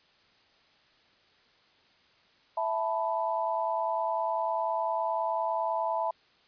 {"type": "chord", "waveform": "sine", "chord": "E suspended fourth", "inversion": "none", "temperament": "just", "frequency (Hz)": [659.3, 879, 988.9], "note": ["E5", "A5", "B5"], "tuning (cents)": [0, -2, 2], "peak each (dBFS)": [-31, -31, -32], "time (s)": [2.57, 6.11], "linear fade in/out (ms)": 5, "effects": ["white hiss -63 dBFS RMS until 6.47 s", "resampled to 11025 Hz"]}